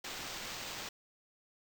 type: noise with sample-and-hold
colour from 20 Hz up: blue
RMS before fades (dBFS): -43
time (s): 0.04-0.89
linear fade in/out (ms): 5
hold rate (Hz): 11025
effects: none